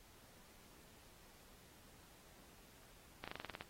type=slowing click train; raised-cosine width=0.3 ms; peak=-29 dBFS; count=9; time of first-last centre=3.24-3.609 s; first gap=36 ms; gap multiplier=1.07; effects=pink hiss -64 dBFS RMS until 3.69 s + AAC 48 kbps